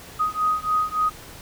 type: beating tone pair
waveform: sine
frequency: 1249 / 1252.5 Hz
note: D#6 / D#6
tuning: +6 / +11 cents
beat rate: 3.5 Hz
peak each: -23 dBFS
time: 0.19-1.1 s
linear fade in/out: 20 ms
effects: pink hiss -42 dBFS RMS until 1.41 s